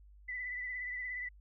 sine tone with vibrato, 1989 Hz, B6, 12 cents sharp, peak -37 dBFS, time 0.28-1.29 s, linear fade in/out 10 ms, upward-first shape triangle, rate 17 Hz, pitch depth 42 cents each way, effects added 50 Hz sine -55 dBFS peak until 1.4 s

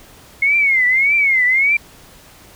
sine tone with vibrato, 2154 Hz, C7, 50 cents sharp, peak -11 dBFS, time 0.42-1.77 s, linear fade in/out 5 ms, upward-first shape triangle, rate 1.7 Hz, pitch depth 170 cents each way, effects pink hiss -44 dBFS RMS until 2.55 s

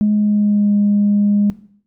sine tone with pitch glide, 210 to 205 Hz, G#3 to G#3, +19 to -22 cents, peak -10 dBFS, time 0.01-1.5 s, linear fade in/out 0 ms, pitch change -41 cents, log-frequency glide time 0.13-0.74 s, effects noise-tail reverb RT60 0.6 s tail -18 dB re dry + tanh soft clip ceiling -7 dBFS

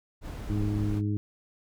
brown noise, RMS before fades -36 dBFS, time 0.21-1.02 s, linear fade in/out 50 ms
harmonic tone, 103.83 Hz, G#2, in tune, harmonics 1 / 2 / 3 / 4, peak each -27 / -34 / -32 / -44 dBFS, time 0.5-1.17 s, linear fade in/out 0 ms
effects none

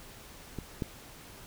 clicks, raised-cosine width 3 ms, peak -23 / -18 dBFS, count 2, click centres 0.587 / 0.822 s, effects pink hiss -50 dBFS RMS until 1.46 s

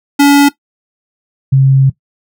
square / sine tone pair in turn, 284.4 / 134.72 Hz, C#4 / C#3, +45 / -49 cents, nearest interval octave + minor second, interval 1294 cents, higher first, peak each -4 dBFS, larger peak neither, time 0.19-0.49 / 1.52-1.9 s, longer second, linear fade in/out 10 ms, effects noise-tail reverb RT60 0.1 s tail -17 dB re dry

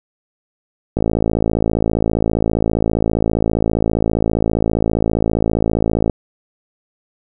click train, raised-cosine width 2 ms, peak -3 dBFS, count 283, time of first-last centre 0.97-6.097 s, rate 55 Hz, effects none

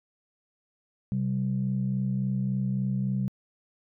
sine tone pair together, 130 / 193.55 Hz, C3 / G3, -11 / -22 cents, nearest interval perfect fifth, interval 689 cents, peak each -27 dBFS, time 1.12-3.28 s, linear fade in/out 0 ms, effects tanh soft clip ceiling -18 dBFS

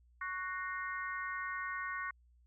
harmonic tone with a mistuned harmonic, 370 Hz, F#4, in tune, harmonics 3 / 4 / 5 / 6, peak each -41 / -42 / -42 / -48 dBFS, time 0.21-2.11 s, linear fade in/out 5 ms, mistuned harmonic 6, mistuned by -84 cents, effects added 60 Hz sine -63 dBFS peak until 2.46 s

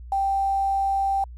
sine tone with quantisation, 784 Hz, G5, in tune, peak -20 dBFS, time 0.12-1.24 s, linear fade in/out 2 ms, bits 8, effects added 60 Hz sine -37 dBFS peak until 1.37 s + resampled to 32000 Hz

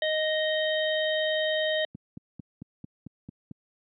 harmonic tone, 622.3 Hz, D#5, in tune, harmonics 1 / 3 / 5 / 6, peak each -26 / -31 / -33 / -34 dBFS, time 0.02-1.85 s, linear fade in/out 2 ms
click train, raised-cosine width 5 ms, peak -21 dBFS, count 8, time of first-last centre 1.95-3.512 s, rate 4.48 Hz
effects high-pass 200 Hz 12 dB/octave

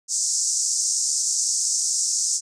white band-pass noise, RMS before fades -23 dBFS, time 0.08-2.41 s, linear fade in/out 50 ms, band 5400 to 8200 Hz, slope 48 dB/octave, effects resampled to 22050 Hz

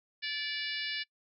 harmonic tone with a mistuned harmonic, 580 Hz, D5, 22 cents flat, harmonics 3 / 4 / 5 / 6 / 7 / 8 / 9, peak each -39 / -40 / -41 / -42 / -42 / -43 / -44 dBFS, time 0.22-1.04 s, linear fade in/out 20 ms, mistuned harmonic 6, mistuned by +27 cents, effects noise-tail reverb RT60 0.1 s tail -23 dB re dry

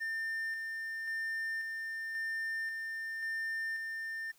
triangle tone with tremolo, 1800 Hz, A6, 39 cents sharp, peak -32 dBFS, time 0-4.32 s, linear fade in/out 20 ms, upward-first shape square, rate 0.93 Hz, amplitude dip 30%, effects white hiss -66 dBFS RMS until 4.38 s

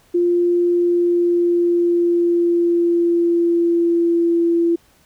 sine tone with pitch glide, 349.2 to 338.5 Hz, F4 to E4, 0 to +46 cents, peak -13 dBFS, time 0.14-4.76 s, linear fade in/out 10 ms, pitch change -54 cents, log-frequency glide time 0.7-4.42 s, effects pink hiss -55 dBFS RMS until 5.05 s

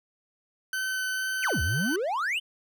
40% pulse tone with vibrato, 1524 Hz, G6, 49 cents flat, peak -27 dBFS, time 0.73-1.96 s, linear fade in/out 2 ms, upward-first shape sine, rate 2.2 Hz, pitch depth 8 cents each way
triangle exponential two-way sweep, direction down then up, 3166 to 70.2 to 3166 Hz, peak -24 dBFS, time 1.42-2.4 s, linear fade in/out 20 ms, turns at 1.62 s
effects none

